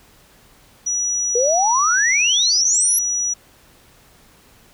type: tone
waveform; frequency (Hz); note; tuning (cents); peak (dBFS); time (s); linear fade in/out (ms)
sine; 5850; F#8; -21; -18; 0.86-3.34; 10
type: exponential sweep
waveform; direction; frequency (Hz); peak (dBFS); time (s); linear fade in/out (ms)
sine; up; 459 to 11560; -15; 1.35-2.99; 5
effects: pink hiss -51 dBFS RMS until 4.73 s